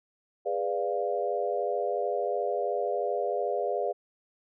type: chord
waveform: sine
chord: G# diminished seventh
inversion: none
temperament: equal with one note detuned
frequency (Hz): 411 / 493.9 / 587.3 / 698.5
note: G#4 / B4 / D5 / F5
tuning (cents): -18 / 0 / 0 / 0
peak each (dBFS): -32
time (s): 0.45-3.93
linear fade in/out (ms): 20
effects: none